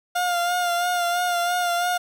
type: tone with vibrato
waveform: 30% pulse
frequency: 705 Hz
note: F5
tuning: 16 cents sharp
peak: -18 dBFS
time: 0.15-1.98 s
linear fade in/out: 10 ms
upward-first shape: sine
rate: 3 Hz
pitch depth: 33 cents each way
effects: none